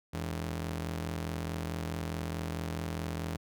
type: ring-modulated tone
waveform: sawtooth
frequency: 123.47 Hz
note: B2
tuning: in tune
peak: -27 dBFS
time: 0.13-3.37 s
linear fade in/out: 10 ms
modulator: 39.4 Hz
effects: none